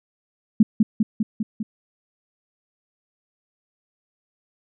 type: tone with echo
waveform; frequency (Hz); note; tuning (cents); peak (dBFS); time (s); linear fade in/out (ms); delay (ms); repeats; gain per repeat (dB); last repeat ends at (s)
sine; 217.2; A3; -22; -8; 0.6-0.63; 5; 200; 5; -3; 1.63
effects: none